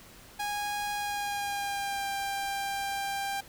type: tone with pitch glide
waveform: sawtooth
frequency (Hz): 824 to 793.2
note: G#5 to G5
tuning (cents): -14 to +20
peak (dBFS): -27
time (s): 0.39-3.41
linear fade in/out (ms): 10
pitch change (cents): -66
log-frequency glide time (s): 0.94-2.08
effects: pink hiss -52 dBFS RMS until 3.48 s